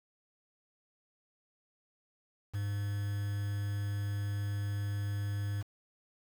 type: tone with quantisation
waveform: triangle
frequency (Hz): 101.5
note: G#2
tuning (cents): -39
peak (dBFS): -30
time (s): 2.53-5.63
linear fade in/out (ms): 20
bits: 8
effects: none